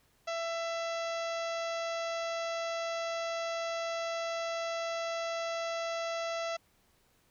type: harmonic tone with a mistuned harmonic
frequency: 667 Hz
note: E5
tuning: 20 cents sharp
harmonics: 1 / 2 / 3 / 4 / 5 / 6 / 7 / 8 / 9 / 10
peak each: -34 / -40 / -44 / -46 / -48 / -50 / -51 / -52 / -53 / -54 dBFS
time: 0.27-6.57 s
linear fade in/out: 10 ms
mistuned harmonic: 10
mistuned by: -21 cents
effects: pink hiss -69 dBFS RMS until 7.3 s